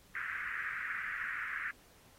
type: band-pass noise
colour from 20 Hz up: white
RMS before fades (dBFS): -39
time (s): 0.15-1.71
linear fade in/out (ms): 2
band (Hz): 1400 to 2000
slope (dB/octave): 48
effects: pink hiss -63 dBFS RMS until 2.18 s + AAC 48 kbps